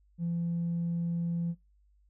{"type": "tone with tanh clipping", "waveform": "triangle", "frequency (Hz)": 170, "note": "F3", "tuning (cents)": -46, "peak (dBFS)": -29, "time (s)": [0.18, 1.55], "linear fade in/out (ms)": 50, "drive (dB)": 5, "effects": ["noise-tail reverb RT60 0.2 s tail -20 dB re dry", "added 50 Hz sine -62 dBFS peak until 2.09 s"]}